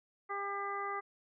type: harmonic tone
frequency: 400.1 Hz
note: G4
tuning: 35 cents sharp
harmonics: 1 / 2 / 3 / 4 / 5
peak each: -43 / -42 / -38 / -49 / -44 dBFS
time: 0.29-1.01 s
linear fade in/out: 20 ms
effects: none